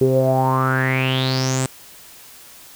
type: tone with low-pass filter sweep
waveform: sawtooth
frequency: 130.81 Hz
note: C3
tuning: in tune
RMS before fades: -18 dBFS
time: 0.01-1.66 s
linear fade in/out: 2 ms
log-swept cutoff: 390 to 8300 Hz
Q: 8.6
effects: white hiss -43 dBFS RMS until 2.75 s